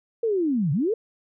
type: linear two-way sweep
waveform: sine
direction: down then up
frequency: 473.6 to 130 to 473.6 Hz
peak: -20 dBFS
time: 0.23-0.94 s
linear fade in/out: 5 ms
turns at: 0.72 s
effects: none